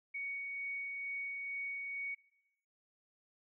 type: tone with tremolo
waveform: sine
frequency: 2235 Hz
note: C#7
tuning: 14 cents sharp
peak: -37 dBFS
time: 0.14-2.15 s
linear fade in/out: 10 ms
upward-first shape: sine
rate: 2.2 Hz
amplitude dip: 25%
effects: noise-tail reverb RT60 0.8 s tail -19 dB re dry